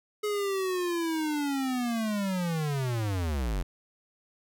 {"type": "linear sweep", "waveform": "square", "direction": "down", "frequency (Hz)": [423.4, 40.87], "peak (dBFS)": -28, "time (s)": [0.23, 3.63], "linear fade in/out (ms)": 10, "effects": []}